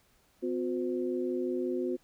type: tone cluster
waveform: sine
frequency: 254.5 / 360.1 / 515 Hz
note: C4 / F#4 / C5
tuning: -48 / -47 / -28 cents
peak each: -34 / -31 / -39 dBFS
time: 0.42-1.97 s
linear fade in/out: 20 ms
effects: pink hiss -67 dBFS RMS until 2.03 s